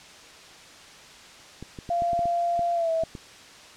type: clicks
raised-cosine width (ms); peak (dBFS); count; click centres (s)
3; -24; 10; 1.626 / 1.788 / 1.892 / 2.021 / 2.132 / 2.192 / 2.256 / 2.593 / 3.036 / 3.152
type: tone with pitch glide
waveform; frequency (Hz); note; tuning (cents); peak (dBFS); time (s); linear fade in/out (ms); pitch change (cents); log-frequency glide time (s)
sine; 690 to 652; F5 to E5; -21 to -19; -22; 1.9-3.04; 5; -98; 2.74-2.91
effects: white hiss -47 dBFS RMS until 3.76 s + low-pass 6000 Hz 12 dB/octave